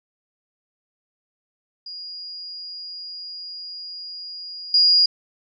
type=tone with level steps; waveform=sine; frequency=4862 Hz; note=D#8; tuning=41 cents flat; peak=-32 / -12 dBFS; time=1.86-5.06 s; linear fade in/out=5 ms; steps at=4.74 s; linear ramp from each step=2 ms; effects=none